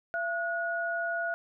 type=tone pair together; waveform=sine; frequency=678 / 1453.3 Hz; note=E5 / F#6; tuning=+49 / -31 cents; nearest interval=octave + minor second; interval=1320 cents; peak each=-32 / -31 dBFS; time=0.14-1.34 s; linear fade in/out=0 ms; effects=none